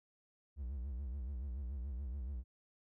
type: tone with vibrato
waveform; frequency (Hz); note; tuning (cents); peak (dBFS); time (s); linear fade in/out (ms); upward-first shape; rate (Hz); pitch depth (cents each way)
triangle; 65.41; C2; 0; -37; 0.56-2.44; 50; sine; 7; 180
effects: none